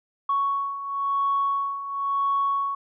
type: beating tone pair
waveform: sine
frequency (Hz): 1111 / 1111.97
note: C#6 / C#6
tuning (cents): +4 / +5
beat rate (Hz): 0.97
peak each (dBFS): -28 / -23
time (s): 0.29-2.75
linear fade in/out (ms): 5
effects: tanh soft clip ceiling -15 dBFS